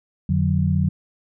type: tone cluster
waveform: sine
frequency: 89.1 / 148.4 / 184 Hz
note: F2 / D3 / F#3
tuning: +35 / +18 / -9 cents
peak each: -21 dBFS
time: 0.29-0.89 s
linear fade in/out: 5 ms
effects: none